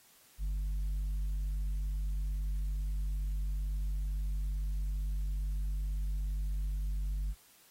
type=tone with tanh clipping; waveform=sine; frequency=48.86 Hz; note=G1; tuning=5 cents flat; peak=-32 dBFS; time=0.38-7.35 s; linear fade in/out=50 ms; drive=4 dB; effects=white hiss -62 dBFS RMS until 7.7 s + AAC 48 kbps